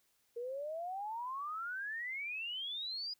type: exponential sweep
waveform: sine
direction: up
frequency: 462.9 to 4978 Hz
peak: -38 dBFS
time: 0.36-3.14 s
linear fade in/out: 10 ms
effects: white hiss -75 dBFS RMS until 3.19 s